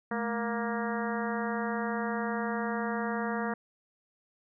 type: harmonic tone with a mistuned harmonic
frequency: 234.4 Hz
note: A#3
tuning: 10 cents sharp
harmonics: 1 / 2 / 3 / 4 / 5 / 6 / 7 / 8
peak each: -33 / -36 / -38 / -39 / -40 / -41 / -41 / -42 dBFS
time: 0.11-3.54 s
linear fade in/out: 5 ms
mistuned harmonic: 1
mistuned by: -140 cents
effects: none